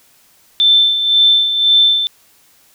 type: tone with tremolo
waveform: sine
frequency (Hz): 3544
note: A7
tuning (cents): +12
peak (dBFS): -6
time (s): 0.6-2.07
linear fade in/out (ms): 0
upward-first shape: sine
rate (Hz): 1.9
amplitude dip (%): 60
effects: white hiss -51 dBFS RMS until 2.74 s